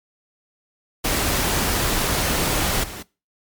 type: noise with level steps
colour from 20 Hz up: pink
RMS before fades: -21 / -34 dBFS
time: 1.04-3.03 s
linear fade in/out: 10 ms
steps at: 2.83 s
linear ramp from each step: 10 ms
effects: noise-tail reverb RT60 0.3 s tail -22 dB re dry + MP3 96 kbps